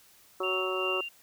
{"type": "harmonic tone", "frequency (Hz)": 186.5, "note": "F#3", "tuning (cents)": 14, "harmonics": [2, 3, 4, 5, 6, 7], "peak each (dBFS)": [-32, -36, -44, -43, -37, -37], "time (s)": [0.4, 1.01], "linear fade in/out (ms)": 5}
{"type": "tone with tremolo", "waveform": "sine", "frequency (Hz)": 2782, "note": "F7", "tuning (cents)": -7, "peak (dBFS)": -29, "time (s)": [0.43, 1.09], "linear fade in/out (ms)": 10, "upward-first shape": "sine", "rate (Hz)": 2.6, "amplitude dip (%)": 55}
{"effects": ["white hiss -59 dBFS RMS until 1.22 s"]}